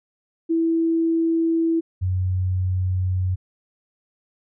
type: tone pair in turn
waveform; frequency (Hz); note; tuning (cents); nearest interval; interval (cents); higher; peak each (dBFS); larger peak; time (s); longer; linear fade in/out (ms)
sine; 329 / 92.32; E4 / F#2; -3 / -3; octave + minor seventh; 2200; first; -17 / -19; first; 0.49-1.81 / 2.01-3.36; second; 20
effects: none